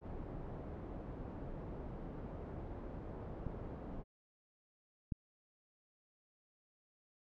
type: low-pass noise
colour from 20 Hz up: pink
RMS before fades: -46 dBFS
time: 0.01-4.04 s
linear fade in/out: 50 ms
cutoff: 660 Hz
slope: 12 dB/octave
type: clicks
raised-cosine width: 5 ms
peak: -26 dBFS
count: 2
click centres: 3.467 / 5.122 s
effects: none